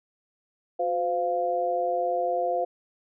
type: tone cluster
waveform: sine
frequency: 363.4 / 514 / 698 Hz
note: F#4 / C5 / F5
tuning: -31 / -31 / -1 cents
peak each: -33 / -27 / -26 dBFS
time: 0.79-2.65 s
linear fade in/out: 10 ms
effects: none